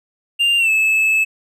triangle tone with pitch glide, 2794 to 2607 Hz, F7 to E7, 0 to -20 cents, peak -11 dBFS, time 0.39-1.25 s, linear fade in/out 20 ms, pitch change -120 cents, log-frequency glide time 0.58-0.7 s, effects none

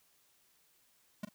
square tone with echo, 207.7 Hz, G#3, in tune, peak -36 dBFS, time 1.23-1.25 s, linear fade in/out 5 ms, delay 40 ms, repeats 1, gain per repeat -11 dB, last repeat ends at 1.29 s, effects white hiss -70 dBFS RMS until 1.34 s

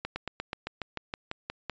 slowing click train, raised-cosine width 0.3 ms, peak -17 dBFS, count 12, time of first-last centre 0.05-1.697 s, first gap 110 ms, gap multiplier 1.06, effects resampled to 16000 Hz

